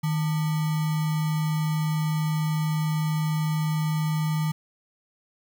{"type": "tone with sample-and-hold", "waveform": "sine", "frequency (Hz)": 155.56, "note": "D#3", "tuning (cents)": 0, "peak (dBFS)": -22, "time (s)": [0.03, 4.52], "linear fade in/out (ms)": 10, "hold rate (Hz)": 1050, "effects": []}